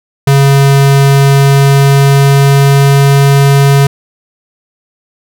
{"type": "tone with pitch glide", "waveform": "square", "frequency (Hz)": [138.59, 139.39], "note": ["C#3", "C#3"], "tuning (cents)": [0, 10], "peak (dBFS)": -4, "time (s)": [0.27, 3.87], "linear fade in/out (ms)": 5, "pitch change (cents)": 10, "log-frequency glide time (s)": [1.26, 3.16], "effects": []}